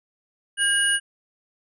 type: tone cluster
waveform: sine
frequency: 1616 / 2900 / 9560 Hz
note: G#6 / F#7 / D9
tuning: -48 / -35 / +30 cents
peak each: -21 / -23 / -22 dBFS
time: 0.57-1 s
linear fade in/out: 50 ms
effects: tanh soft clip ceiling -10 dBFS